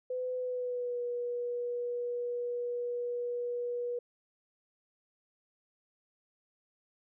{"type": "tone with pitch glide", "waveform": "sine", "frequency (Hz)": [505, 483.9], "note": ["B4", "B4"], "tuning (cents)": [39, -35], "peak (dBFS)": -32, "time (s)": [0.1, 3.99], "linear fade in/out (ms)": 5, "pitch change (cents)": -74, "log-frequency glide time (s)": [0.36, 1.02], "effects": []}